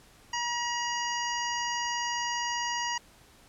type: harmonic tone with a mistuned harmonic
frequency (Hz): 955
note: A#5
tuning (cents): +42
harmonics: 1 / 2 / 3 / 5 / 6 / 7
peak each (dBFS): -32 / -35 / -37 / -39 / -40 / -40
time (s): 0.33-2.98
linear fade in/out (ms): 5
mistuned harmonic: 7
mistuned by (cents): -16
effects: pink hiss -57 dBFS RMS until 3.48 s + low-pass 12000 Hz 12 dB/octave